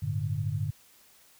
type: chord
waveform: sine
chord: G suspended second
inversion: none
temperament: equal with one note detuned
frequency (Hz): 98 / 111.15 / 146.83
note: G2 / A2 / D3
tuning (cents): 0 / +18 / 0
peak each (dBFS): -32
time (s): 0.02-0.71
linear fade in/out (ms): 10
effects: white hiss -59 dBFS RMS until 1.39 s